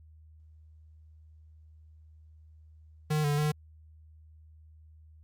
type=tone with pitch steps; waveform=square; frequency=152.6 / 145.9 / 150.8 Hz; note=D#3 / D3 / D3; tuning=-33 / -11 / +46 cents; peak=-26 dBFS; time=3.1-3.52 s; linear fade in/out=10 ms; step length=140 ms; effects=added 78 Hz sine -52 dBFS peak until 5.23 s + Opus 48 kbps